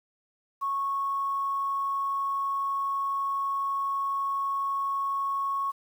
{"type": "tone", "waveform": "sine", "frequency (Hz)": 1102, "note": "C#6", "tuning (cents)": -11, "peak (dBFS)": -26, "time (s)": [0.61, 5.72], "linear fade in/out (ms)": 20, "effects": ["9-bit"]}